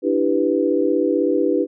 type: chord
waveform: sine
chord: E minor seventh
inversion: third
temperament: equal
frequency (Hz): 293.7 / 329.6 / 392 / 493.9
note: D4 / E4 / G4 / B4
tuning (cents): 0 / 0 / 0 / 0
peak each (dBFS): -21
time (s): 0.02-1.67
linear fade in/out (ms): 50
effects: none